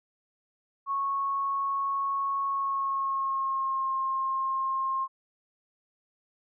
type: tone with pitch glide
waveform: sine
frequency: 1102 to 1065.7 Hz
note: C#6 to C6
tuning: -11 to +31 cents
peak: -26 dBFS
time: 0.86-5.08 s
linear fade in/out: 50 ms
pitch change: -58 cents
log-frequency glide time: 2.47-3.93 s
effects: none